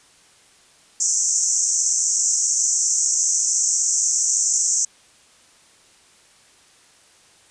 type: band-pass noise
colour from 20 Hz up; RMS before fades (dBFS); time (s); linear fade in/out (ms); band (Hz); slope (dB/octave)
pink; -20; 1-4.85; 5; 5800 to 7900; 96
effects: white hiss -53 dBFS RMS until 7.5 s + resampled to 22050 Hz